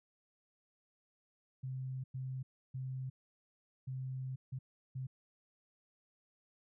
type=tone bursts at uneven times; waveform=sine; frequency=130.5 Hz; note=C3; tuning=4 cents flat; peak=-38 dBFS; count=6; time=1.63-2.04 / 2.14-2.43 / 2.74-3.1 / 3.87-4.36 / 4.52-4.59 / 4.95-5.07 s; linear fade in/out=10 ms; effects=none